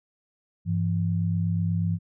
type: tone pair together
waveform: sine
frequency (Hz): 100.2 / 168.52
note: G2 / E3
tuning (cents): +38 / +38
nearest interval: major sixth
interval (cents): 900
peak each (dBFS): -25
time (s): 0.65-1.99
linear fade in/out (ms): 50
effects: none